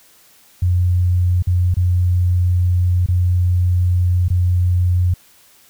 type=tone with dropouts; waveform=sine; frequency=89.4 Hz; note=F2; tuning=41 cents sharp; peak=-12 dBFS; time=0.62-5.14 s; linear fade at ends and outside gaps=5 ms; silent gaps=1.424-1.471 / 1.742-1.768 / 3.062-3.085 / 4.283-4.302 s; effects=white hiss -50 dBFS RMS until 5.69 s